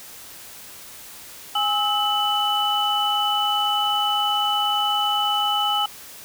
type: tone cluster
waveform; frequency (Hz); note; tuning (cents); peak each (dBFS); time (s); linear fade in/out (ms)
sine; 825 / 1295 / 2988; G#5 / E6 / F#7; -12 / -31 / +16; -23 / -25 / -22; 1.55-5.86; 5
effects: white hiss -41 dBFS RMS until 6.24 s